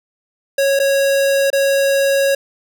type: tone with dropouts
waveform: square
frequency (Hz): 551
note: C#5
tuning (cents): -11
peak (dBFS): -13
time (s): 0.58-2.35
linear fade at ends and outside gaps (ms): 5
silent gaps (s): 0.792-0.798 / 1.503-1.529
effects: none